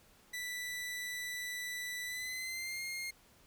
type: tone with pitch glide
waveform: sawtooth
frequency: 1975.5 to 2130 Hz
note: B6 to C7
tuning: 0 to +30 cents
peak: -35 dBFS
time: 0.33-3.11 s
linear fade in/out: 10 ms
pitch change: +130 cents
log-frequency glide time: 2.05-2.83 s
effects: pink hiss -64 dBFS RMS until 3.46 s